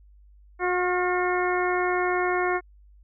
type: harmonic tone with a mistuned harmonic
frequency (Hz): 361.1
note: F#4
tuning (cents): -42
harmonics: 1 / 2 / 3 / 4 / 5 / 6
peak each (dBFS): -25 / -28 / -30 / -31 / -32 / -33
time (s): 0.59-2.61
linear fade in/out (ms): 50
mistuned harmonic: 4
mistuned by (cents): -31
effects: added 50 Hz sine -50 dBFS peak until 3.03 s